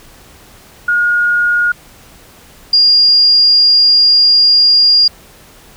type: tone pair in turn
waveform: sine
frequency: 1434 / 4823 Hz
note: F6 / D8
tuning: +45 / +45 cents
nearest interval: octave + major sixth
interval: 2100 cents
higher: second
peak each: -9 / -5 dBFS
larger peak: second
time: 0.88-1.72 / 2.73-5.08 s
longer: second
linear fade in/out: 5 ms
effects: pink hiss -41 dBFS RMS until 5.76 s